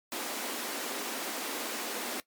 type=high-pass noise; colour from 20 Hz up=pink; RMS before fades=-36 dBFS; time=0.12-2.2 s; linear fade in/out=0 ms; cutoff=230 Hz; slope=48 dB/octave; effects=noise-tail reverb RT60 0.1 s tail -19 dB re dry + MP3 96 kbps